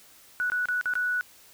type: tone with dropouts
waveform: sine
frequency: 1475 Hz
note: F#6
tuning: 6 cents flat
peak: -24 dBFS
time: 0.4-1.21 s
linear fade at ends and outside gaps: 0 ms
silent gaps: 0.5-0.519 / 0.656-0.686 / 0.812-0.857 / 0.937-0.954 s
effects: white hiss -54 dBFS RMS until 1.53 s